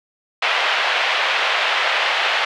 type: band-pass noise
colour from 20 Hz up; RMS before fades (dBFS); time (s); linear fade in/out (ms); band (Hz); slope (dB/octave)
white; -19; 0.42-2.45; 5; 560 to 3200; 24
effects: none

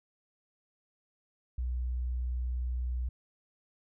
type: tone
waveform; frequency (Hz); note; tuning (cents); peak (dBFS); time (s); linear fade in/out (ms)
sine; 61.74; B1; 0; -30; 1.58-3.09; 5
effects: none

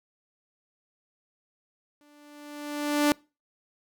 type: tone with exponential growth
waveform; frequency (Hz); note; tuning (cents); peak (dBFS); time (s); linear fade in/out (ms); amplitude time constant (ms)
sawtooth; 293.7; D4; 0; -14; 2.01-3.12; 0; 240
effects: noise-tail reverb RT60 0.3 s tail -25 dB re dry

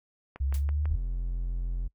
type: click train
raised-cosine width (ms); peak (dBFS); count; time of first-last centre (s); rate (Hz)
0.5; -27; 4; 0.36-0.856; 6.05
type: exponential sweep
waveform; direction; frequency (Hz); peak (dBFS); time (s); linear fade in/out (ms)
sine; up; 67 to 77.6; -25; 0.4-0.96; 10
type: noise with exponential decay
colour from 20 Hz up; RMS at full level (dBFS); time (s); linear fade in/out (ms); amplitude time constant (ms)
white; -40; 0.54-0.66; 2; 25
type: tone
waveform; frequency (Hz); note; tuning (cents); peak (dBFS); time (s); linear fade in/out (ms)
triangle; 43.38; F1; -11; -26; 0.89-1.88; 10
effects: noise-tail reverb RT60 0.1 s tail -24 dB re dry

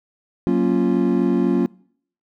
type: chord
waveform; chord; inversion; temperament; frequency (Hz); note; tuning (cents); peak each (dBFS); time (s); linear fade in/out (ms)
triangle; Gb major seventh; none; equal; 185 / 233.1 / 277.2 / 349.2; Gb3 / Bb3 / Db4 / F4; 0 / 0 / 0 / 0; -19 / -19 / -19 / -19; 0.47-1.66; 0
effects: noise-tail reverb RT60 0.6 s tail -24 dB re dry

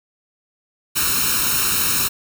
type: noise with comb filter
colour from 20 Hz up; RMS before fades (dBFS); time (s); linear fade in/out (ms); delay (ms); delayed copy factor
white; -19; 0.95-2.09; 20; 0.74; +0.85
effects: none

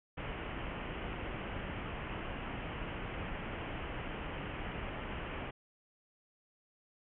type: low-pass noise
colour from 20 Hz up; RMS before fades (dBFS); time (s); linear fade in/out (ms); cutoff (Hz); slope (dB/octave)
pink; -41; 0.17-5.51; 10; 3100; 96
effects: none

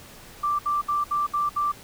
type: tone bursts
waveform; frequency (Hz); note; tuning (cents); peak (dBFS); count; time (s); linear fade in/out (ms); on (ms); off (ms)
sine; 1175; D6; +1; -21; 6; 0.43-1.72; 10; 160; 66
effects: pink hiss -46 dBFS RMS until 1.83 s

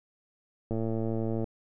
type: click train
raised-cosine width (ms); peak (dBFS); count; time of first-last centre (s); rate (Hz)
2; -19; 83; 0.71-1.442; 112
effects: none

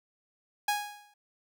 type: tone with exponential decay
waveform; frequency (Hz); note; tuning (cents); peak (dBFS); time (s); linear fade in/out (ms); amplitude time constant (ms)
sawtooth; 827; G#5; -8; -20; 0.68-1.14; 5; 100
effects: none

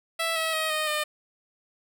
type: tone with pitch steps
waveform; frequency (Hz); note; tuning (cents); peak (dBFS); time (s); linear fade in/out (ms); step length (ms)
10% pulse; 659.3 / 645.4 / 631.7 / 618.4 / 605.3; E5 / E5 / D#5 / D#5 / D#5; 0 / -37 / +26 / -11 / -48; -17; 0.19-1.04; 10; 170
effects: none

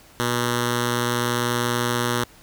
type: tone with notch filter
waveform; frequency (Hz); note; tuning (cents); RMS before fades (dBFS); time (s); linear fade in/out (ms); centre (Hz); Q
5% pulse; 120.5; B2; -42; -23; 0.2-2.24; 0; 700; 1.7
effects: pink hiss -50 dBFS RMS until 2.42 s

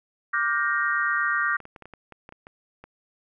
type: chord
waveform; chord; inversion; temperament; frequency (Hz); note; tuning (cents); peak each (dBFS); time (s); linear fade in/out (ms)
sine; G minor seventh; second; equal with one note detuned; 1174.7 / 1419.7 / 1568 / 1864.7; D6 / F6 / G6 / Bb6; 0 / +28 / 0 / 0; -27; 0.33-1.57; 10
type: clicks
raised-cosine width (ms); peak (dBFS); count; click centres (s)
0.5; -28; 11; 1.603 / 1.654 / 1.762 / 1.823 / 1.856 / 1.937 / 2.123 / 2.291 / 2.324 / 2.469 / 2.84
effects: none

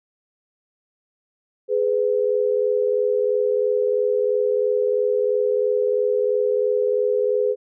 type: tone pair together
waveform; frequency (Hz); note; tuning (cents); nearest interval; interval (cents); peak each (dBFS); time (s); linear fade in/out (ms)
sine; 418 / 501; G#4 / B4; +11 / +25; minor third; 314; -20; 1.68-7.56; 50
effects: none

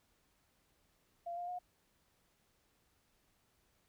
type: tone with pitch steps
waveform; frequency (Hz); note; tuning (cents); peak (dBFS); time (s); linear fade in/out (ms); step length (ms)
sine; 689 / 703.5 / 718.3; F5 / F5 / F5; -24 / +12 / +48; -39; 1.26-1.59; 10; 110
effects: pink hiss -75 dBFS RMS until 3.88 s

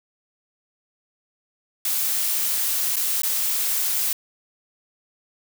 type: noise with dropouts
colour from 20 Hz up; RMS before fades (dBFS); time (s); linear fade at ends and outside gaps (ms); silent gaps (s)
blue; -23; 1.85-4.13; 2; 2.959-2.966 / 3.22-3.233
effects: none

